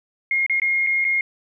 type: tone with dropouts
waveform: sine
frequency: 2141 Hz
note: C7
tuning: 39 cents sharp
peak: -17 dBFS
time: 0.31-1.21 s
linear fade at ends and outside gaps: 2 ms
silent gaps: 0.464-0.497 / 0.599-0.618 / 0.866-0.87 / 1.044-1.049 s
effects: none